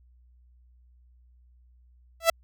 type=tone with exponential growth; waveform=sawtooth; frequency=663 Hz; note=E5; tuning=10 cents sharp; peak=-10 dBFS; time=2.2-2.3 s; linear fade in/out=5 ms; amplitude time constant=20 ms; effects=added 61 Hz sine -55 dBFS peak until 2.43 s